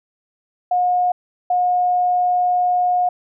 sine tone bursts at uneven times, 720 Hz, F#5, 47 cents flat, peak -14 dBFS, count 2, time 0.71-1.12 / 1.5-3.09 s, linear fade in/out 5 ms, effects none

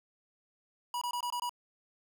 square tone bursts, 970 Hz, B5, 31 cents flat, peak -33 dBFS, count 6, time 0.94-1.494 s, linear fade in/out 2 ms, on 74 ms, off 22 ms, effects none

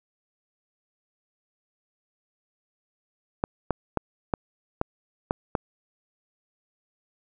clicks, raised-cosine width 1 ms, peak -9 dBFS, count 7, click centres 3.439 / 3.707 / 3.973 / 4.338 / 4.814 / 5.309 / 5.552 s, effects none

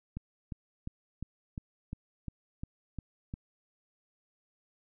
click train, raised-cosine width 5 ms, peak -25 dBFS, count 10, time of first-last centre 0.17-3.339 s, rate 2.84 Hz, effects none

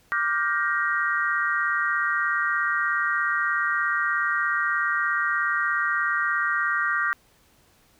sine chord, G minor seventh, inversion second, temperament just, 1176 / 1411.2 / 1568 / 1881.6 Hz, D6 / F6 / G6 / Bb6, +2 / +18 / 0 / +16 cents, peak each -27 dBFS, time 0.12-7.13 s, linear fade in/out 0 ms, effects pink hiss -60 dBFS RMS until 7.99 s

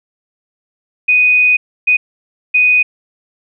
sine tone bursts at uneven times, 2489 Hz, D#7, in tune, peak -7 dBFS, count 3, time 1.08-1.57 / 1.87-1.97 / 2.54-2.83 s, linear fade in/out 10 ms, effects none

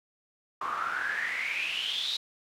pink noise with band-pass filter sweep, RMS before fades -32 dBFS, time 0.61-2.17 s, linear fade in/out 5 ms, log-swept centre 1100 to 4000 Hz, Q 9.8, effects none

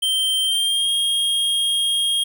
square tone with pitch glide, 3136 to 3248 Hz, G7 to G#7, 0 to -39 cents, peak -18 dBFS, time 0.02-2.24 s, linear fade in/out 10 ms, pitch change +61 cents, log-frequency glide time 0.44-0.9 s, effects none

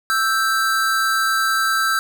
square tone pair together, 1318.5 / 1568 Hz, E6 / G6, 0 / 0 cents, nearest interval minor third, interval 300 cents, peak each -20 dBFS, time 0.1-1.99 s, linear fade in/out 0 ms, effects none

